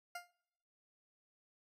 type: tone with exponential decay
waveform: 20% pulse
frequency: 703 Hz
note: F5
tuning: 11 cents sharp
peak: -35 dBFS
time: 0.15-0.31 s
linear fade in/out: 5 ms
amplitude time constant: 33 ms
effects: noise-tail reverb RT60 0.9 s tail -25 dB re dry + AAC 48 kbps